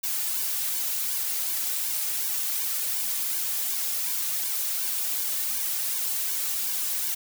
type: noise with flanger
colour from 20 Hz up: blue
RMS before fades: -28 dBFS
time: 0.03-7.15 s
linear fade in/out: 10 ms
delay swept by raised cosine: 1.5 to 3.1 ms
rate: 2.7 Hz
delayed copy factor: -0.95
effects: none